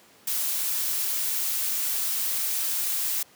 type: noise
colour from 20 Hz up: blue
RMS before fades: -27 dBFS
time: 0.27-3.23 s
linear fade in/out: 5 ms
effects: pink hiss -55 dBFS RMS until 3.35 s + high-pass 200 Hz 12 dB/octave